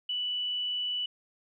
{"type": "tone", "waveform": "sine", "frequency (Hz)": 2965, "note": "F#7", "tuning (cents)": 3, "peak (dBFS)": -29, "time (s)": [0.09, 1.06], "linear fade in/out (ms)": 5, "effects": []}